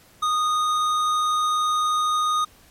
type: tone with tanh clipping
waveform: sine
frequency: 1236 Hz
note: D#6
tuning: 12 cents flat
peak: -21 dBFS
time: 0.22-2.45 s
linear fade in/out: 10 ms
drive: 14 dB
effects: pink hiss -53 dBFS RMS until 2.7 s + MP3 64 kbps